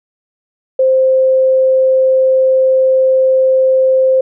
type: tone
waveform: sine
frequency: 523.3 Hz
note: C5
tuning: in tune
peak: -7 dBFS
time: 0.79-4.21 s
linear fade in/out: 5 ms
effects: none